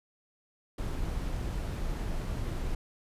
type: noise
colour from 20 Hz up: brown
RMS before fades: -33 dBFS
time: 0.78-2.75 s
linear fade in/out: 5 ms
effects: resampled to 32000 Hz